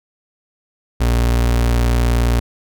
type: tone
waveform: 35% pulse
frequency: 59.2 Hz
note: A#1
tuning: 27 cents sharp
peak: -11 dBFS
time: 1-2.4 s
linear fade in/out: 10 ms
effects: none